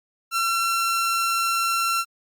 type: tone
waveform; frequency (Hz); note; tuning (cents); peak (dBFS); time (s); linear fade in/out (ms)
sawtooth; 1356; E6; +49; -17; 0.31-2.05; 50
effects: Opus 48 kbps